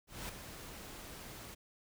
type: noise with ADSR envelope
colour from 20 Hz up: pink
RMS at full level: -41 dBFS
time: 0.07-1.55 s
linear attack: 220 ms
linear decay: 5 ms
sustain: -8 dB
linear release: 15 ms
effects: none